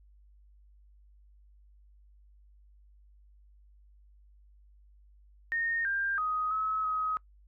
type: tone with pitch steps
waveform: sine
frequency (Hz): 1842 / 1593 / 1253 / 1287 / 1266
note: A#6 / G6 / D#6 / E6 / D#6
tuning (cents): -21 / +27 / +12 / -42 / +30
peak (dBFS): -28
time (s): 5.52-7.17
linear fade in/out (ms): 0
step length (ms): 330
effects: noise-tail reverb RT60 0.1 s tail -23 dB re dry + added 50 Hz sine -56 dBFS peak until 7.47 s